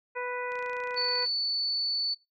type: harmonic tone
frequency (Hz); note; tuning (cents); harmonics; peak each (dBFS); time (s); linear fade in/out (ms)
493.9; B4; 0; 1 / 2 / 3 / 4 / 5; -34 / -37 / -39 / -40 / -41; 0.15-1.26; 20
type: click train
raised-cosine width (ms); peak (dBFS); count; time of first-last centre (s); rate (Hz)
0.2; -31; 22; 0.52-1.262; 28.3
type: tone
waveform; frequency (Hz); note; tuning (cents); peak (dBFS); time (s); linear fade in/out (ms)
sine; 4478; C#8; +17; -26; 0.96-2.15; 20
effects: noise-tail reverb RT60 0.2 s tail -18 dB re dry